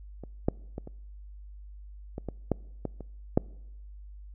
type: clicks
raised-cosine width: 2 ms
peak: -27 / -10 / -22 / -28 / -22 / -20 / -11 / -17 / -27 / -7 dBFS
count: 10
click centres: 0.237 / 0.485 / 0.781 / 0.874 / 2.181 / 2.287 / 2.517 / 2.853 / 3.007 / 3.375 s
effects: noise-tail reverb RT60 0.9 s tail -25 dB re dry + added 50 Hz sine -43 dBFS peak until 4.34 s